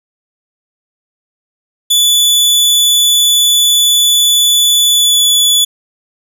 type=tone with pitch glide; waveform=sawtooth; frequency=3462 to 3440 Hz; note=A7 to A7; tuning=-29 to -40 cents; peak=-4 dBFS; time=1.9-5.65 s; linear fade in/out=10 ms; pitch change=-11 cents; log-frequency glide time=4.91-5.22 s; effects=none